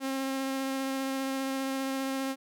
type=tone with vibrato; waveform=sawtooth; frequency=268 Hz; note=C4; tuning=42 cents sharp; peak=-26 dBFS; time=0-2.36 s; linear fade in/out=50 ms; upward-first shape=sine; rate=15 Hz; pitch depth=10 cents each way; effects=none